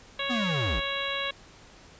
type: harmonic tone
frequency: 554.4 Hz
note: C#5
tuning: in tune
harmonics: 1 / 2 / 3 / 4 / 5 / 6 / 7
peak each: -36 / -36 / -36 / -36 / -36 / -36 / -36 dBFS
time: 0.19-1.31 s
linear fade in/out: 5 ms
type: linear sweep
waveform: square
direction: down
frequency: 258.1 to 38.89 Hz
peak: -28 dBFS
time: 0.29-0.81 s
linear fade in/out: 20 ms
effects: pink hiss -52 dBFS RMS until 1.99 s + resampled to 16000 Hz